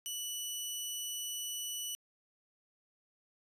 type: tone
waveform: 15% pulse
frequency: 2960 Hz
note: F#7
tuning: in tune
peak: -30 dBFS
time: 0.06-1.95 s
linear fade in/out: 0 ms
effects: resampled to 32000 Hz